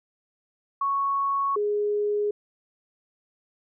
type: tone pair in turn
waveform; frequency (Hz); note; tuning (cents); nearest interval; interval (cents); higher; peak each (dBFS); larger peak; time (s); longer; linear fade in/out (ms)
sine; 1108 / 415; C#6 / G#4; -1 / -1; octave + perfect fourth; 1700; first; -22; neither; 0.81-1.56 / 1.56-2.31; neither; 5
effects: none